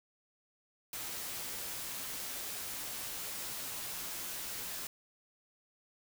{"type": "noise with comb filter", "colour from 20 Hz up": "white", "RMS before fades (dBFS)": -41, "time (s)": [0.93, 4.87], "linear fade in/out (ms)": 2, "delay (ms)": 13, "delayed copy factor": -0.5, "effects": []}